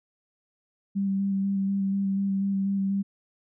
sine tone with vibrato, 196 Hz, G3, in tune, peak -23 dBFS, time 0.95-3.03 s, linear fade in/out 20 ms, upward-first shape square, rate 4.1 Hz, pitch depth 13 cents each way, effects none

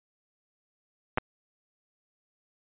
clicks, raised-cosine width 0.5 ms, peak -11 dBFS, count 2, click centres 1.175 / 1.183 s, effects resampled to 8000 Hz

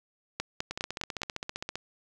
two click trains, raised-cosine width 0.2 ms, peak -13 / -17 dBFS, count 5 / 17, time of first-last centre 0.4-1.218 / 0.71-1.756 s, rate 4.89 / 15.3 Hz, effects none

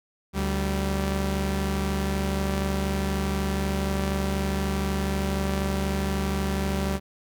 sawtooth tone pair together, 72.7 / 194.09 Hz, D2 / G3, -17 / -17 cents, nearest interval octave + perfect fourth, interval 1700 cents, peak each -23 dBFS, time 0.33-7 s, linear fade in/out 50 ms, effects none

